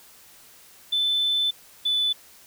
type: tone pair in turn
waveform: sine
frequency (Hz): 3520 / 3488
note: A7 / A7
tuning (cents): 0 / -16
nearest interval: unison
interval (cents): 16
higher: first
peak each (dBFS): -19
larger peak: neither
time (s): 0.92-1.51 / 1.85-2.13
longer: first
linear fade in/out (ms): 10
effects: tanh soft clip ceiling -16 dBFS + white hiss -51 dBFS RMS until 2.46 s